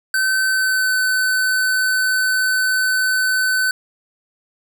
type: tone with pitch glide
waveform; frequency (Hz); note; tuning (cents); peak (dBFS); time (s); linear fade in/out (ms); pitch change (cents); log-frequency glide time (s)
square; 1535 to 1515.6; G6 to F#6; -37 to +41; -16; 0.14-3.71; 2; -22; 0.47-0.94
effects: none